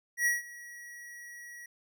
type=tone with ADSR envelope; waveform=square; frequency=1917 Hz; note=A#6; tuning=48 cents sharp; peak=-24 dBFS; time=0.17-1.66 s; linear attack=90 ms; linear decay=160 ms; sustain=-21 dB; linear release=4 ms; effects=none